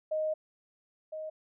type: tone pair in turn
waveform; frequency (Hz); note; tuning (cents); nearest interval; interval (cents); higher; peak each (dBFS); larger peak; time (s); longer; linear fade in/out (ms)
sine; 622.3 / 625; D#5 / D#5; 0 / +8; unison; 8; second; -28 / -36; first; 0.11-0.34 / 1.12-1.3; first; 10
effects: none